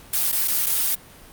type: noise with dropouts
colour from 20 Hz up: blue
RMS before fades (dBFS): -21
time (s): 0.13-0.95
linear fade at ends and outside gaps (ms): 5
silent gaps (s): 0.317-0.325 / 0.476-0.48 / 0.661-0.665
effects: pink hiss -46 dBFS RMS until 1.32 s + Opus 48 kbps